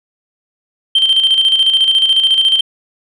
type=tone with tremolo; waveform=sine; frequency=3136 Hz; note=G7; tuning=in tune; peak=-5 dBFS; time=0.95-2.61 s; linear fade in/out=5 ms; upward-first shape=square; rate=14 Hz; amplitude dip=55%; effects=tanh soft clip ceiling -4 dBFS